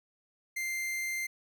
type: tone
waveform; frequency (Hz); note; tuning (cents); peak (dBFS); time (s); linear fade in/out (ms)
45% pulse; 2093; C7; 0; -32; 0.56-1.27; 10
effects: none